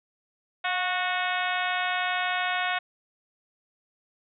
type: harmonic tone with a mistuned harmonic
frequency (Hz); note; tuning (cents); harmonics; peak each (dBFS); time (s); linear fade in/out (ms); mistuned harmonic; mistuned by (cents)
366.9; F#4; -15; 2 / 3 / 4 / 5 / 6 / 7 / 8 / 9 / 10; -30 / -34 / -31 / -33 / -34 / -35 / -40 / -39 / -39; 0.64-2.79; 10; 2; -31
effects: none